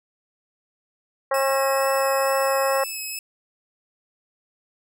harmonic tone, 270.7 Hz, C#4, 41 cents flat, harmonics 2 / 3 / 4 / 5 / 6 / 7, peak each -21 / -27 / -26 / -31 / -35 / -32 dBFS, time 1.31-2.84 s, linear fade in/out 5 ms
10% pulse tone with vibrato, 2594 Hz, E7, 28 cents flat, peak -21 dBFS, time 1.34-3.19 s, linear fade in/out 2 ms, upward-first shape sine, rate 2.2 Hz, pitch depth 20 cents each way
effects none

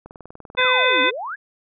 click train, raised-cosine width 1 ms, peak -25 dBFS, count 13, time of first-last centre 0.06-0.648 s, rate 20.4 Hz
harmonic tone, 507 Hz, B4, 45 cents sharp, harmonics 1 / 2 / 3 / 4 / 5 / 7, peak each -22 / -22 / -22 / -22 / -22 / -22 dBFS, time 0.57-1.11 s, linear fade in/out 20 ms
sine exponential two-way sweep, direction down then up, 1763 to 261.6 to 1763 Hz, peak -26 dBFS, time 0.6-1.36 s, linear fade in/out 20 ms, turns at 1.02 s
effects none

